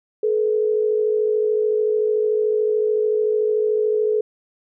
sine tone pair together, 428.8 / 482.4 Hz, A4 / B4, -45 / -41 cents, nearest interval major second, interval 204 cents, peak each -17 / -24 dBFS, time 0.23-4.21 s, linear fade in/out 5 ms, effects none

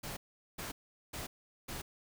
pink noise bursts, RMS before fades -42 dBFS, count 4, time 0.03-1.82 s, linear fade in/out 10 ms, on 140 ms, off 410 ms, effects none

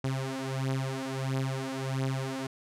sawtooth beating tone pair, 132.4 / 133.9 Hz, C3 / C3, +21 / +40 cents, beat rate 1.5 Hz, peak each -29 dBFS, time 0.04-2.47 s, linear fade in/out 5 ms, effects low-pass 10000 Hz 12 dB/octave

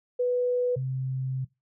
sine tone pair in turn, 493.9 / 131.04 Hz, B4 / C3, 0 / +3 cents, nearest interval octave + major seventh, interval 2297 cents, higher first, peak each -22 / -27 dBFS, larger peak first, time 0.19-0.76 / 0.76-1.45 s, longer second, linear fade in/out 10 ms, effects noise-tail reverb RT60 0.2 s tail -19 dB re dry

